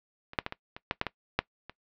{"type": "clicks", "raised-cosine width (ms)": 0.3, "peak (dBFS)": [-27, -8, -15, -19, -24, -10, -10, -14, -7, -25], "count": 10, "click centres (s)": [0.334, 0.388, 0.464, 0.524, 0.765, 0.911, 1.014, 1.067, 1.39, 1.696], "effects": ["noise-tail reverb RT60 0.1 s tail -20 dB re dry", "low-pass 4000 Hz 12 dB/octave"]}